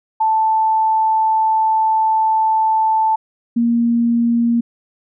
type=tone pair in turn; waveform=sine; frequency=880 / 234.7 Hz; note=A5 / A#3; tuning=0 / +12 cents; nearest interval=octave + major seventh; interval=2288 cents; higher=first; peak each=-12 dBFS; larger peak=neither; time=0.2-3.16 / 3.56-4.61 s; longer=first; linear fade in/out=10 ms; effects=none